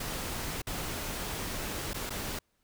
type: noise with dropouts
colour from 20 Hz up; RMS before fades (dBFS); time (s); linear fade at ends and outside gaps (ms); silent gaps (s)
pink; -36; 0-2.39; 5; 0.619-0.669 / 1.934-1.942 / 2.096-2.104
effects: pink hiss -75 dBFS RMS until 2.63 s